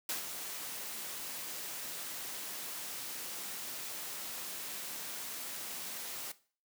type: noise with ADSR envelope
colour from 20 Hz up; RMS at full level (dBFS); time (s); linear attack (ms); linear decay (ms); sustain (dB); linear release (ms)
white; -35; 0.09-6.32; 3; 120; -7; 6
effects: noise-tail reverb RT60 0.4 s tail -17 dB re dry + high-pass 150 Hz 12 dB/octave